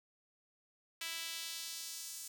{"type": "tone with high-pass filter sweep", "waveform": "sawtooth", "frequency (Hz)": 329.6, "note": "E4", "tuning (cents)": 0, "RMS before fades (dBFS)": -44, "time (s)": [1.01, 2.28], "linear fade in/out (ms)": 5, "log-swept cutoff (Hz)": [2500, 7200], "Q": 1.2, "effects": []}